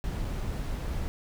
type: noise with dropouts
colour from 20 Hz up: brown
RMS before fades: -32 dBFS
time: 0.04-1.08 s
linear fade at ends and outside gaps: 0 ms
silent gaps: 0.247-0.251 s
effects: none